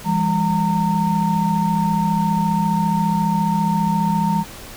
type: tone cluster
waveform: sine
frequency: 168.2 / 202.9 / 917 Hz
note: E3 / G#3 / A#5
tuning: +35 / -40 / -29 cents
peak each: -20 dBFS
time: 0.04-4.45 s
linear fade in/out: 50 ms
effects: pink hiss -37 dBFS RMS until 4.76 s